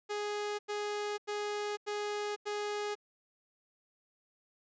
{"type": "tone bursts", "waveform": "sawtooth", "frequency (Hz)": 415.3, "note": "G#4", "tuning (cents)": 0, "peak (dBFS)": -30, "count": 5, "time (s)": [0.09, 2.954], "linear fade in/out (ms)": 20, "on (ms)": 500, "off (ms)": 91, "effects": ["resampled to 16000 Hz"]}